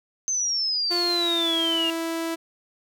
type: exponential sweep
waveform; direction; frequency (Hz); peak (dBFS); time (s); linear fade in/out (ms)
sine; down; 6290 to 2794; -22; 0.28-1.9; 0
type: tone with pitch glide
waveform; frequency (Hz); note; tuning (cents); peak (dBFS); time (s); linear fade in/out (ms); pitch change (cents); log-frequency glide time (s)
sawtooth; 349.2 to 329.6; F4 to E4; 0 to 0; -22; 0.9-2.36; 20; -100; 1.12-1.53
effects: none